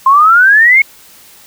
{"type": "exponential sweep", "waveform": "sine", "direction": "up", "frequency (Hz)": [1046.5, 2217], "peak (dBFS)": -3, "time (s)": [0.06, 0.82], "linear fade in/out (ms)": 5, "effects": ["white hiss -40 dBFS RMS until 1.46 s"]}